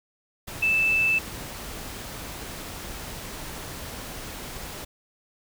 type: tone in noise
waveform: sine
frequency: 2637 Hz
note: E7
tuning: in tune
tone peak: -19 dBFS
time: 0.62-1.19 s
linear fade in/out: 10 ms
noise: pink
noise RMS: -37 dBFS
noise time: 0.47-4.85 s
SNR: +15 dB
effects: none